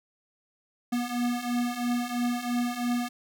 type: beating tone pair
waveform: square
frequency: 240.5 / 243.5 Hz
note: B3 / B3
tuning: -46 / -24 cents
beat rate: 3 Hz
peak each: -32 / -29 dBFS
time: 0.92-3.09 s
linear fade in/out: 10 ms
effects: none